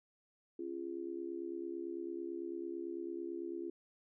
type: tone with amplitude modulation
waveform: sine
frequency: 341.5 Hz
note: F4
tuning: 39 cents flat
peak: -35 dBFS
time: 0.59-3.7 s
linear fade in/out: 5 ms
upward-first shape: sine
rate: 69 Hz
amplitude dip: 90%
effects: none